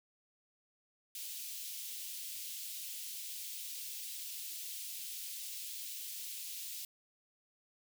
white high-pass noise, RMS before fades -44 dBFS, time 1.15-6.85 s, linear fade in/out 2 ms, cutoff 2700 Hz, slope 24 dB/octave, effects none

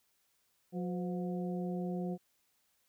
harmonic tone with a mistuned harmonic, 180 Hz, F#3, 47 cents flat, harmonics 1 / 2 / 3 / 4, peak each -35 / -41 / -45 / -47 dBFS, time 0.72-2.18 s, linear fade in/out 50 ms, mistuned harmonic 3, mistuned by -82 cents, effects white hiss -75 dBFS RMS until 2.88 s

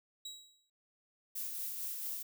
30% pulse tone with exponential decay, 3864 Hz, B7, 39 cents flat, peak -38 dBFS, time 0.25-0.7 s, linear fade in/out 5 ms, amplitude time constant 97 ms
violet noise with tremolo, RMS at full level -39 dBFS, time 1.35-2.23 s, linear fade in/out 10 ms, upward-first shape sine, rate 4.4 Hz, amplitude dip 30%
effects none

